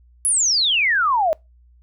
sine exponential sweep, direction down, 11000 to 604 Hz, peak -15 dBFS, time 0.25-1.33 s, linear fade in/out 0 ms, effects noise-tail reverb RT60 0.2 s tail -24 dB re dry + added 60 Hz sine -49 dBFS peak until 1.82 s

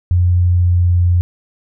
sine tone with pitch glide, 88.8 to 88.14 Hz, F2 to F2, +29 to +16 cents, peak -9 dBFS, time 0.11-1.21 s, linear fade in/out 0 ms, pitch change -13 cents, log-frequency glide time 0.42-0.88 s, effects none

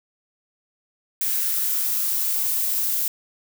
violet noise with high-pass filter sweep, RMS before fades -23 dBFS, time 1.21-3.08 s, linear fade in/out 2 ms, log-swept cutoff 1700 to 540 Hz, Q 2.5, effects none

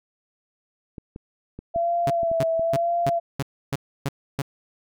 clicks, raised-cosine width 3 ms, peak -23 dBFS, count 7, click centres 0.982 / 1.161 / 1.59 / 1.761 / 2.232 / 2.315 / 2.595 s
sine tone with vibrato, 672 Hz, E5, 33 cents sharp, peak -20 dBFS, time 1.74-3.2 s, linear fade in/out 20 ms, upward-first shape sine, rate 1 Hz, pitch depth 44 cents each way
sawtooth tone bursts, 138.59 Hz, C#3, in tune, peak -19 dBFS, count 8, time 2.07-4.418 s, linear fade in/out 0 ms, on 31 ms, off 300 ms
effects none

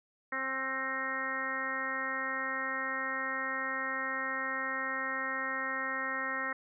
harmonic tone with a mistuned harmonic, 265.6 Hz, C4, 26 cents sharp, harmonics 1 / 2 / 3 / 4 / 5 / 6 / 7 / 8, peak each -45 / -43 / -47 / -41 / -39 / -43 / -35 / -44 dBFS, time 0.32-6.53 s, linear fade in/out 5 ms, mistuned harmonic 6, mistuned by -29 cents, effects none

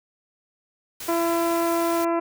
white noise, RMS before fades -35 dBFS, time 1-2.05 s, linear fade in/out 5 ms
harmonic tone, 336.6 Hz, E4, 36 cents sharp, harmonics 1 / 2 / 3 / 4 / 5 / 6 / 7 / 8, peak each -23 / -25 / -28 / -33 / -43 / -43 / -43 / -48 dBFS, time 1.08-2.2 s, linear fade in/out 10 ms
effects none

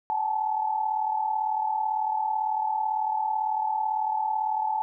sine tone cluster, 766 / 860 / 898 Hz, G5 / A5 / A5, -40 / -40 / +35 cents, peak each -33 / -25 / -33 dBFS, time 0.1-4.82 s, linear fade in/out 0 ms, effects none

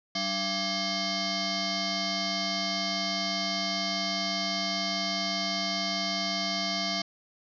sine tone with frequency modulation, 2637 Hz, E7, in tune, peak -27 dBFS, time 0.15-7.02 s, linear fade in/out 5 ms, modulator 489 Hz, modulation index 5.6, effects none

